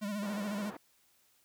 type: tone with vibrato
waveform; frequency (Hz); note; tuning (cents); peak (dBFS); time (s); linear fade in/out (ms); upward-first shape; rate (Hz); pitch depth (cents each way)
square; 205.3; G#3; -20; -35; 0.01-0.71; 20; sine; 14; 70
type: band-pass noise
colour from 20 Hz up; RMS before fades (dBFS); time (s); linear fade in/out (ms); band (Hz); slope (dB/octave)
pink; -47; 0.22-0.77; 5; 330 to 1300; 12
effects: white hiss -69 dBFS RMS until 1.44 s